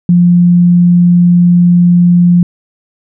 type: tone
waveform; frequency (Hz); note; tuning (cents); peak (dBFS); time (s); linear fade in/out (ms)
sine; 175.3; F3; +7; -3; 0.09-2.43; 2
effects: none